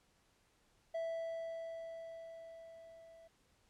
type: tone with level ramp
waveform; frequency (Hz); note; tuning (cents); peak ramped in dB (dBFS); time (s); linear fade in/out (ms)
triangle; 659.3; E5; 0; -34 to -55; 0.94-3.28; 10
effects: pink hiss -73 dBFS RMS until 3.69 s + low-pass 10000 Hz 12 dB/octave